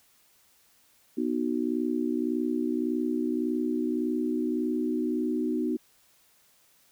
sine chord, B major, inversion none, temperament just, 246.9 / 308.7 / 370.4 Hz, B3 / D#4 / F#4, 0 / -14 / +2 cents, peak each -29 / -29 / -32 dBFS, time 1.17-5.77 s, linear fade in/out 10 ms, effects white hiss -63 dBFS RMS until 6.91 s

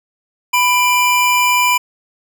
square tone pair together, 991.8 / 2374 Hz, B5 / D7, +7 / +18 cents, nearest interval octave + minor third, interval 1511 cents, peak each -14 / -15 dBFS, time 0.53-1.78 s, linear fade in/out 10 ms, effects none

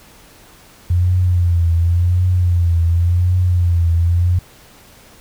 sine tone with vibrato, 87.31 Hz, F2, in tune, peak -11 dBFS, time 0.9-4.39 s, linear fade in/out 5 ms, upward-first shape triangle, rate 0.91 Hz, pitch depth 80 cents each way, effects pink hiss -45 dBFS RMS until 5.2 s

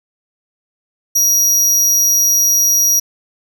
40% pulse tone, 5750 Hz, F8, 50 cents sharp, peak -9 dBFS, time 1.15-3 s, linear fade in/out 10 ms, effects none

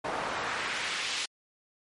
pink noise with band-pass filter sweep, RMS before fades -33 dBFS, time 0.04-1.26 s, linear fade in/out 10 ms, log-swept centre 770 to 3900 Hz, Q 1.1, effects MP3 48 kbps

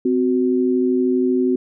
sine tone pair together, 257.4 / 370 Hz, C4 / F#4, -28 / 0 cents, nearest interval tritone, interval 628 cents, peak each -17 / -18 dBFS, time 0.05-1.56 s, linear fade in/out 5 ms, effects none

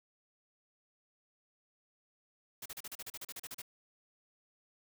white noise bursts, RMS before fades -44 dBFS, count 14, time 2.62-3.619 s, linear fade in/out 5 ms, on 37 ms, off 37 ms, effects none

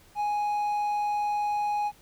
triangle tone, 830.6 Hz, G#5, in tune, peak -23 dBFS, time 0.15-1.92 s, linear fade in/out 50 ms, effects pink hiss -57 dBFS RMS until 2.01 s

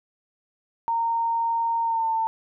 sine tone with pitch glide, 922 to 897.8 Hz, A#5 to A5, -19 to +35 cents, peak -21 dBFS, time 0.88-2.27 s, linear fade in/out 0 ms, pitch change -46 cents, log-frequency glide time 1.83-2.08 s, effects none

